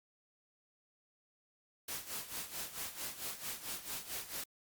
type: noise with tremolo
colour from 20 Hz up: white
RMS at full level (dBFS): -40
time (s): 1.88-4.44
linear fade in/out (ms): 5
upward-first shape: sine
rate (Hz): 4.5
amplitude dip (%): 75
effects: Opus 48 kbps